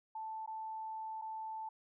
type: tone with dropouts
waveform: sine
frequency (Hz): 880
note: A5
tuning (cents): 0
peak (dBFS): -40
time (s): 0.15-1.69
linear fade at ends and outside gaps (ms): 5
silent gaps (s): 0.462-0.475 / 1.215-1.22
effects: none